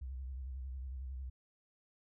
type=tone with vibrato; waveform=sine; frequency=65.1 Hz; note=C2; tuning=8 cents flat; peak=-40 dBFS; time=0.01-1.3 s; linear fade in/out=10 ms; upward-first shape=square; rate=11 Hz; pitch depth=70 cents each way; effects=none